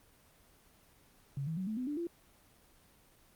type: tone with pitch steps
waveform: sine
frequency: 138.59 / 161.05 / 187.14 / 217.5 / 252.7 / 293.7 / 341.2 Hz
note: C#3 / E3 / F#3 / A3 / B3 / D4 / F4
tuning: 0 / -40 / +20 / -20 / +40 / 0 / -40 cents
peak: -34 dBFS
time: 1.37-2.07 s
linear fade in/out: 2 ms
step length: 100 ms
effects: pink hiss -64 dBFS RMS until 3.35 s + Opus 24 kbps